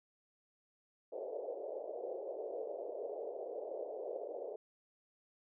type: band-pass noise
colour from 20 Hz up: pink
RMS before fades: -43 dBFS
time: 1.12-4.56 s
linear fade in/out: 5 ms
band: 410 to 640 Hz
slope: 48 dB/octave
effects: none